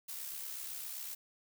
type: noise with amplitude modulation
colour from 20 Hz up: blue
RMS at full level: -41 dBFS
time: 0.08-1.15 s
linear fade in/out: 10 ms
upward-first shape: sine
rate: 67.8 Hz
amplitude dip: 45%
effects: none